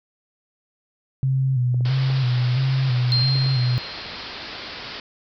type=tone with vibrato; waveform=sine; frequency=128.3 Hz; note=C3; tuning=34 cents flat; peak=-17 dBFS; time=1.23-3.78 s; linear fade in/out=0 ms; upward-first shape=square; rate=1.5 Hz; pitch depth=60 cents each way
type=clicks; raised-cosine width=2 ms; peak=-24 dBFS; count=6; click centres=1.744 / 1.808 / 1.857 / 2.101 / 3.356 / 3.462 s
type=low-pass noise; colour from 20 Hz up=white; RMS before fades=-35 dBFS; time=1.85-5 s; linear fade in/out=2 ms; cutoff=5100 Hz; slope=96 dB/octave
type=tone with exponential decay; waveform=sine; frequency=4186 Hz; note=C8; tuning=in tune; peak=-18 dBFS; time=3.12-4.73 s; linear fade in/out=0 ms; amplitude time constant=350 ms
effects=none